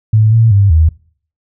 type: tone with pitch steps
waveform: sine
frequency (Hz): 108.8 / 113.5 / 100 / 79.5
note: A2 / A#2 / G2 / D#2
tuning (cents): -19 / -46 / +35 / +38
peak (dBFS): -5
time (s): 0.13-0.89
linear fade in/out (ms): 5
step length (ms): 190
effects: noise-tail reverb RT60 0.5 s tail -22 dB re dry